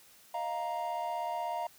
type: chord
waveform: triangle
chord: Eb suspended second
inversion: none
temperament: equal with one note detuned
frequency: 622.3 / 698.5 / 936.1 Hz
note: Eb5 / F5 / Bb5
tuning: 0 / 0 / +7 cents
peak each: -39 / -34 / -34 dBFS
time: 0.34-1.67 s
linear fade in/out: 5 ms
effects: white hiss -59 dBFS RMS until 1.78 s